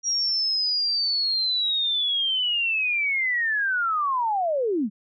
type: linear sweep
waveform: sine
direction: down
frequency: 5700 to 185 Hz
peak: -21 dBFS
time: 0.03-4.9 s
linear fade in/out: 50 ms
effects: none